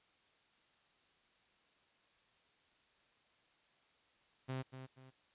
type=tone with echo; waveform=sawtooth; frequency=130.81 Hz; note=C3; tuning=in tune; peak=-35 dBFS; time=4.48-4.63 s; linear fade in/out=20 ms; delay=240 ms; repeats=2; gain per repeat=-9 dB; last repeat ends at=5.11 s; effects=white hiss -72 dBFS RMS until 5.34 s + resampled to 8000 Hz